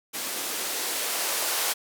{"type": "noise with band-pass filter sweep", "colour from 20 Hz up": "violet", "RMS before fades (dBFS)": -29, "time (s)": [0.13, 1.74], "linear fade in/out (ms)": 20, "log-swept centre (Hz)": [260, 550], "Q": 1.4, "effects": []}